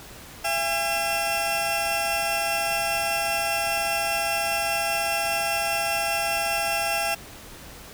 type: tone cluster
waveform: sawtooth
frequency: 675 / 810 / 2705 Hz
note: E5 / G#5 / E7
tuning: +41 / -43 / +44 cents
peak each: -24 dBFS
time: 0.44-7.15 s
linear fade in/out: 10 ms
effects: pink hiss -43 dBFS RMS until 7.93 s